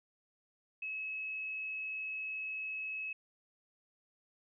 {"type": "tone", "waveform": "sine", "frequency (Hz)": 2577, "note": "E7", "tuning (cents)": -40, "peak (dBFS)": -37, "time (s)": [0.82, 3.13], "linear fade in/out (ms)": 5, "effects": []}